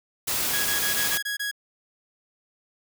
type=noise; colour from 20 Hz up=white; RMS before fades=-26 dBFS; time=0.27-1.18 s; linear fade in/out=10 ms
type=tone bursts; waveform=sawtooth; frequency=1661.2 Hz; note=G#6; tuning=in tune; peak=-23 dBFS; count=7; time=0.53-1.514 s; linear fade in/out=10 ms; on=120 ms; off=24 ms
effects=none